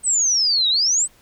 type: exponential two-way sweep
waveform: sine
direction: down then up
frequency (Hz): 8372 to 3729 to 8372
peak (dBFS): -15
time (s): 0.03-1.08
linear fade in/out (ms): 50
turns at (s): 0.69
effects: pink hiss -54 dBFS RMS until 1.21 s